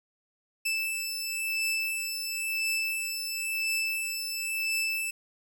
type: beating tone pair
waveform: sawtooth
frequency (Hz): 2637 / 2637.97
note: E7 / E7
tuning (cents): 0 / +1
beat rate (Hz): 0.97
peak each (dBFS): -31 / -27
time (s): 0.65-5.11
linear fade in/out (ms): 10
effects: none